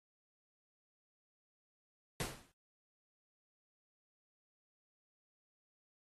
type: noise with exponential decay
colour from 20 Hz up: pink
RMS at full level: -36 dBFS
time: 2.2-2.52 s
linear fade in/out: 2 ms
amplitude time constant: 69 ms
effects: AAC 32 kbps